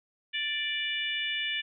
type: harmonic tone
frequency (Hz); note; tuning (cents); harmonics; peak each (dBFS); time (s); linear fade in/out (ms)
587.3; D5; 0; 3 / 4 / 5 / 6; -35 / -34 / -33 / -37; 0.33-1.62; 20
effects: none